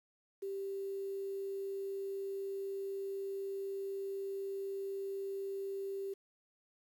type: tone with quantisation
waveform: sine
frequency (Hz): 392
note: G4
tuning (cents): 0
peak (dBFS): -37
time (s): 0.42-6.14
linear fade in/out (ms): 10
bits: 10
effects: none